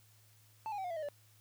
triangle tone with pitch steps, 880 / 821.1 / 766.1 / 714.8 / 666.9 / 622.3 / 580.6 Hz, A5 / G#5 / G5 / F5 / E5 / D#5 / D5, 0 / -20 / -40 / +40 / +20 / 0 / -20 cents, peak -35 dBFS, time 0.66-1.087 s, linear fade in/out 0 ms, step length 61 ms, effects added 107 Hz sine -64 dBFS peak until 1.4 s + white hiss -67 dBFS RMS until 1.4 s

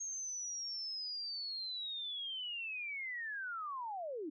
sine linear sweep, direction down, 6500 to 280 Hz, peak -39 dBFS, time 0-4.3 s, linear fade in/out 10 ms, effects none

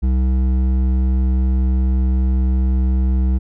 sine tone with hard clipping, 64.1 Hz, C2, 35 cents flat, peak -15 dBFS, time 0.02-3.39 s, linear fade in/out 20 ms, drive 9 dB, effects none

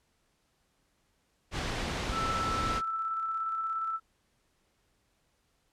pink low-pass noise, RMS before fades -34 dBFS, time 1.51-2.82 s, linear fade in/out 50 ms, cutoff 5100 Hz, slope 12 dB/octave
sine tone with tremolo, 1323 Hz, E6, 6 cents sharp, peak -29 dBFS, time 2.11-4 s, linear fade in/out 50 ms, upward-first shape square, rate 17 Hz, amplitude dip 25%
effects pink hiss -73 dBFS RMS until 5.72 s + low-pass 11000 Hz 12 dB/octave

